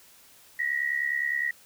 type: tone pair together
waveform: sine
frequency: 1877.2 / 1947 Hz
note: A#6 / B6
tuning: +12 / -25 cents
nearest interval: minor second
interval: 63 cents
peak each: -28 dBFS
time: 0.59-1.51 s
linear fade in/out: 5 ms
effects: white hiss -55 dBFS RMS until 1.65 s